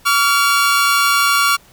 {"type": "tone pair together", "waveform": "sawtooth", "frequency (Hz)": [1137.9, 1390], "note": ["C#6", "F6"], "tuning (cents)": [45, -9], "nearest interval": "minor third", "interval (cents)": 346, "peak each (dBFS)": -11, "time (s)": [0.05, 1.57], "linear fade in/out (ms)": 20, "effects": ["pink hiss -48 dBFS RMS until 1.72 s"]}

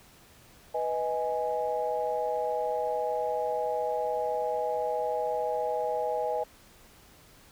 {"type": "chord", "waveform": "sine", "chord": "G# minor", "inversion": "first", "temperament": "equal with one note detuned", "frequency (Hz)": [493.9, 627.7, 830.6], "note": ["B4", "D#5", "G#5"], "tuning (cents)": [0, 15, 0], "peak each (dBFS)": -31, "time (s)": [0.74, 6.44], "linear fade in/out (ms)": 10, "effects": ["tanh soft clip ceiling -17 dBFS", "pink hiss -56 dBFS RMS until 7.51 s"]}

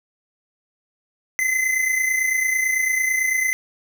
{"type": "tone pair together", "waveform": "square", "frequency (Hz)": [2020, 2049], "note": ["B6", "C7"], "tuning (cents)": [39, -37], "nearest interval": "unison", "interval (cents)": 24, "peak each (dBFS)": [-26, -20], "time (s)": [1.39, 3.53], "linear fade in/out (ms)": 0, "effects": ["9-bit"]}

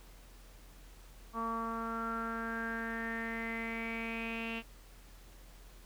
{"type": "tone with low-pass filter sweep", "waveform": "sawtooth", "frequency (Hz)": 227.8, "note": "A#3", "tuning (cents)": -40, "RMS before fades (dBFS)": -38, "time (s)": [1.33, 4.63], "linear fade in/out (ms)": 50, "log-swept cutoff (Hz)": [1100, 2800], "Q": 9.2, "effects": ["added 43 Hz sine -53 dBFS peak until 5.85 s", "pink hiss -60 dBFS RMS until 5.85 s"]}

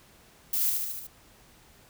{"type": "noise with echo", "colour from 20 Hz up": "violet", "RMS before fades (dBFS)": -27, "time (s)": [0.53, 0.7], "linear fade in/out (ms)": 5, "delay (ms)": 74, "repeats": 5, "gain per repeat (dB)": -3, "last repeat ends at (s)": 1.07, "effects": ["pink hiss -57 dBFS RMS until 1.89 s"]}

